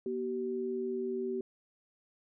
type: tone pair together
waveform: sine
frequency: 240.7 / 382.1 Hz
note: B3 / G4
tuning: -44 / -44 cents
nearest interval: minor sixth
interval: 800 cents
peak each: -38 / -33 dBFS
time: 0.06-1.41 s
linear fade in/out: 2 ms
effects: none